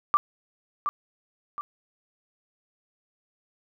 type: tone with echo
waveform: sine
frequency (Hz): 1174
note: D6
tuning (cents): -1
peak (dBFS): -16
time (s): 0.14-0.17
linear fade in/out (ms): 0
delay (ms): 720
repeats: 2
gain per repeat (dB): -7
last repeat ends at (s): 1.61
effects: none